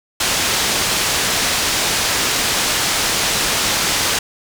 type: low-pass noise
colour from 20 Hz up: white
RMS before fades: -18 dBFS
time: 0.2-4.19 s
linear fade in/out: 5 ms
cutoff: 6700 Hz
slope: 12 dB/octave
effects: none